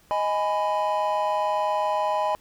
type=chord; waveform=triangle; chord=G# minor; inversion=second; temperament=just; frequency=623 / 830.6 / 996.7 Hz; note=D#5 / G#5 / B5; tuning=+2 / 0 / +16 cents; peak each=-24 dBFS; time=0.11-2.35 s; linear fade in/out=0 ms; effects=tanh soft clip ceiling -11 dBFS + pink hiss -58 dBFS RMS until 2.4 s